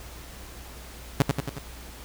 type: tone with echo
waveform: sawtooth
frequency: 138.59 Hz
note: C#3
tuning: in tune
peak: -12 dBFS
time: 1.2-1.22 s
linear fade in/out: 2 ms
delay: 91 ms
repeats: 4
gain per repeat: -4 dB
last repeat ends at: 1.584 s
effects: added 60 Hz sine -43 dBFS peak until 2.04 s + pink hiss -45 dBFS RMS until 2.04 s